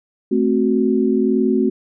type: chord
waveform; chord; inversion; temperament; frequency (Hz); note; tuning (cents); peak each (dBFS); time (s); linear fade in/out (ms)
sine; F# diminished; first; equal; 220 / 261.6 / 370; A3 / C4 / F#4; 0 / 0 / 0; -18; 0.31-1.7; 10
effects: none